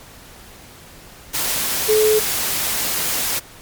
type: tone in noise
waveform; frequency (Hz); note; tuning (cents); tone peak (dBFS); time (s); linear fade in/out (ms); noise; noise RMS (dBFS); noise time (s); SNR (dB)
sine; 430.4; A4; -38; -12; 1.88-2.2; 20; white; -21; 1.33-3.4; +6
effects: pink hiss -42 dBFS RMS until 3.61 s + MP3 96 kbps